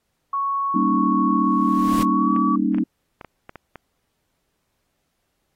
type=tone with pitch glide; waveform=sine; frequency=1108.7 to 1141.8 Hz; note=C#6 to D6; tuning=0 to -49 cents; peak=-20 dBFS; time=0.33-2.56 s; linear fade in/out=5 ms; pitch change=+51 cents; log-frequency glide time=2.08-2.37 s
type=chord; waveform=sine; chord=Eb dominant seventh; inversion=first; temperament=equal; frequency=196 / 233.1 / 277.2 / 311.1 Hz; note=G3 / Bb3 / Db4 / Eb4; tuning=0 / 0 / 0 / 0 cents; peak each=-23 dBFS; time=0.74-2.84 s; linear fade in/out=10 ms
type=noise with exponential growth; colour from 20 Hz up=pink; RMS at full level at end=-28 dBFS; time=1.38-2.03 s; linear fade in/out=2 ms; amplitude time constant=140 ms
type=clicks; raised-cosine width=0.5 ms; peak=-21 dBFS; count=8; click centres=2.363 / 2.746 / 2.784 / 3.212 / 3.247 / 3.494 / 3.557 / 3.757 s
effects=pink hiss -73 dBFS RMS until 5.55 s + AAC 48 kbps